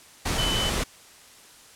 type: tone in noise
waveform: sine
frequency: 3017 Hz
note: F#7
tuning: 33 cents sharp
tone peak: -26 dBFS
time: 0.38-0.7 s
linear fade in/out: 10 ms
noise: pink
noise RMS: -26 dBFS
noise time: 0.25-0.84 s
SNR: -3 dB
effects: white hiss -50 dBFS RMS until 1.75 s + low-pass 10000 Hz 12 dB/octave